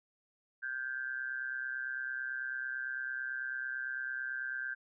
sine tone with amplitude modulation, 1568 Hz, G6, in tune, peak -32 dBFS, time 0.62-4.75 s, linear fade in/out 20 ms, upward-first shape sine, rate 129 Hz, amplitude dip 75%, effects none

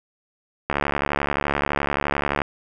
click train, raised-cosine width 0.5 ms, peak -6 dBFS, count 124, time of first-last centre 0.7-2.418 s, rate 71.6 Hz, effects none

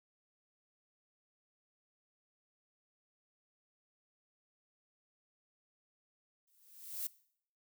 violet noise with exponential growth, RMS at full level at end -36 dBFS, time 6.47-7.07 s, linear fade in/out 5 ms, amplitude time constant 130 ms, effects noise-tail reverb RT60 0.6 s tail -20 dB re dry

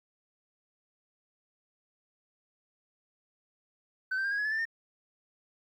sine tone with pitch steps, 1522 / 1561.2 / 1601.4 / 1642.6 / 1684.9 / 1728.2 / 1772.7 / 1818.4 Hz, F#6 / G6 / G6 / G#6 / G#6 / A6 / A6 / A#6, +48 / -8 / +37 / -20 / +25 / -32 / +12 / -43 cents, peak -26 dBFS, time 4.11-4.654 s, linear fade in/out 10 ms, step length 68 ms, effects tanh soft clip ceiling -27 dBFS + 11-bit

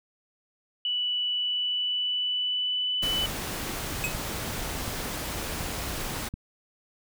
sine tone with pitch glide, 2960 to 2993 Hz, F#7 to F#7, 0 to +19 cents, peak -25 dBFS, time 0.85-3.26 s, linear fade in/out 2 ms, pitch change +19 cents, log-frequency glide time 1.29-3.05 s
pink noise, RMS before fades -33 dBFS, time 3.02-6.29 s, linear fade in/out 10 ms
square tone with exponential decay, 2548 Hz, D#7, 41 cents sharp, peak -24 dBFS, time 4.04-4.19 s, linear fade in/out 0 ms, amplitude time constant 31 ms
click train, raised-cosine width 5 ms, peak -23 dBFS, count 4, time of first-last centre 4.15-6.34 s, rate 1.37 Hz
effects none

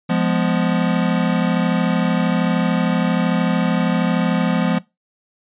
square chord, F diminished, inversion none, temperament equal with one note detuned, 174.61 / 207.7 / 248.9 Hz, F3 / Ab3 / Cb4, 0 / 0 / +14 cents, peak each -19 / -22 / -22 dBFS, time 0.09-4.79 s, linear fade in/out 10 ms, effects noise-tail reverb RT60 0.2 s tail -20 dB re dry + resampled to 8000 Hz

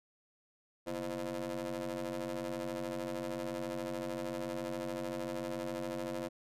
25% pulse ring-modulated tone, 93.7 Hz, F#2, 22 cents sharp, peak -30 dBFS, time 0.86-6.29 s, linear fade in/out 20 ms, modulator 428 Hz, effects resampled to 32000 Hz

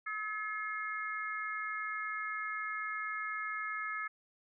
harmonic tone, 427.9 Hz, A4, 48 cents flat, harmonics 3 / 4 / 5, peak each -39 / -40 / -41 dBFS, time 0.06-4.08 s, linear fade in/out 10 ms, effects none

